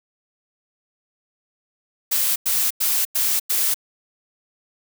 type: noise bursts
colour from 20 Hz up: blue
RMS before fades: -20 dBFS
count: 5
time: 2.11-3.744 s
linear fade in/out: 10 ms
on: 250 ms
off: 96 ms
effects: none